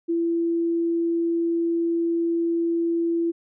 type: tone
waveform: sine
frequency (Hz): 336.2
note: E4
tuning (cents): +34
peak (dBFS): -20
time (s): 0.08-3.32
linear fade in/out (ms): 20
effects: none